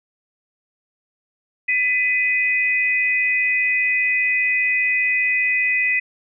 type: tone pair together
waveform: sine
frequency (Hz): 2000 / 2505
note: B6 / D#7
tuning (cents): +21 / +11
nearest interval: major third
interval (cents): 390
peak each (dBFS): -19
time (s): 1.68-6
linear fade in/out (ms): 10
effects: none